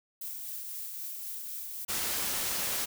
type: noise with tremolo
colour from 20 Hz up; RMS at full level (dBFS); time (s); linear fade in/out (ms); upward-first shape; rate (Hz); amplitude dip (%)
violet; -38; 0.21-1.85; 5; triangle; 3.9; 30
type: noise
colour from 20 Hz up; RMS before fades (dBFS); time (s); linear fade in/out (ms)
white; -32; 1.88-2.86; 20
effects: none

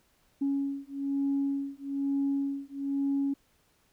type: beating tone pair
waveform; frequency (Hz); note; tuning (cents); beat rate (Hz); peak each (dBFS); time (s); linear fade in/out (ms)
sine; 277.2 / 278.3; C#4 / C#4; 0 / +7; 1.1; -30; 0.41-3.34; 10
effects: tanh soft clip ceiling -21 dBFS + pink hiss -68 dBFS RMS until 3.92 s

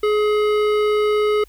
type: tone with hard clipping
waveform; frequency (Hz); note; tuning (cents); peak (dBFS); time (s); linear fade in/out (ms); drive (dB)
triangle; 421.8; G#4; +27; -17; 0.03-1.44; 5; 18
effects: added 50 Hz sine -46 dBFS peak until 1.48 s + white hiss -56 dBFS RMS until 1.48 s

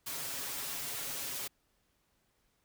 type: noise with comb filter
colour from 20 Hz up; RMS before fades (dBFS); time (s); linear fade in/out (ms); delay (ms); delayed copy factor
white; -39; 0.06-1.48; 10; 7.2; +0.9
effects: pink hiss -75 dBFS RMS until 2.64 s

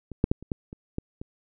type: clicks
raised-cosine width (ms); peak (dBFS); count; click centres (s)
3; -24 / -7 / -8 / -29 / -14 / -26 / -16 / -23; 8; 0.117 / 0.241 / 0.315 / 0.426 / 0.518 / 0.729 / 0.984 / 1.215
effects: none

